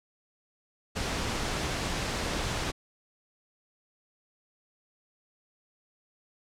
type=noise; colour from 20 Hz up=pink; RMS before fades=-31 dBFS; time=0.95-2.72 s; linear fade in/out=20 ms; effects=low-pass 7000 Hz 12 dB/octave